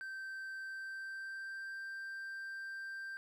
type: tone with pitch glide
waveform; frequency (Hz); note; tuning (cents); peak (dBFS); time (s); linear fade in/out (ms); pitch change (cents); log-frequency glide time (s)
triangle; 1556 to 1575; G6 to G6; -13 to +8; -40; 0.01-3.17; 0; +21; 0.59-1.79
effects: none